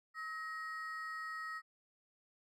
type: ring-modulated tone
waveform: triangle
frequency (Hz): 1584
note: G6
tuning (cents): +18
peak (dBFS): -36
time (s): 0.14-1.62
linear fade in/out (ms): 50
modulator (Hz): 300
effects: none